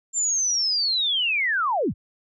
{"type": "linear sweep", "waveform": "sine", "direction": "down", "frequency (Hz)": [7360, 38.19], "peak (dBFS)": -20, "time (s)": [0.13, 1.94], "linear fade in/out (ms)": 50, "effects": []}